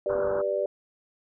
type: chord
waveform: sine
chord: G major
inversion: none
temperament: just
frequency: 392 / 490 / 588 Hz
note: G4 / B4 / D5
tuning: 0 / -14 / +2 cents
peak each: -30 / -31 / -26 dBFS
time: 0.06-0.66 s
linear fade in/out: 2 ms
type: low-pass noise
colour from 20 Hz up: white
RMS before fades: -36 dBFS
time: 0.09-0.42 s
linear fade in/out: 10 ms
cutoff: 1500 Hz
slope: 96 dB/octave
effects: none